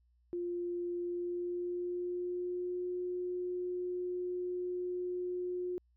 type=tone with pitch glide; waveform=sine; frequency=350 to 359.4 Hz; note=F4 to F4; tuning=+4 to +50 cents; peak=-34 dBFS; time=0.33-5.78 s; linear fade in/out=0 ms; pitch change=+46 cents; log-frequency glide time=1-2.9 s; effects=added 60 Hz sine -67 dBFS peak until 5.96 s